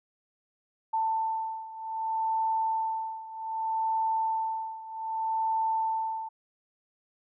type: beating tone pair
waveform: sine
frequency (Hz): 889 / 889.64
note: A5 / A5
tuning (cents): +18 / +19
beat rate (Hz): 0.64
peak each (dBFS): -29 / -32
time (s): 0.93-6.29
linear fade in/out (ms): 10
effects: none